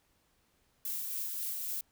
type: noise with tremolo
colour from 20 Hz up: violet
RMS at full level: -36 dBFS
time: 0.85-1.81 s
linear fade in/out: 2 ms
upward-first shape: sine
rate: 3.7 Hz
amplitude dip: 25%
effects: pink hiss -72 dBFS RMS until 1.91 s